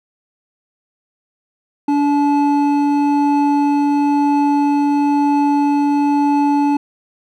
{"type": "tone pair together", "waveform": "triangle", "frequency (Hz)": [288, 863], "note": ["D4", "A5"], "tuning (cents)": [-34, -34], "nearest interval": "octave + perfect fifth", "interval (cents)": 1900, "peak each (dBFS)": [-11, -16], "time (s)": [1.88, 6.77], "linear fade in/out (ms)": 5, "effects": []}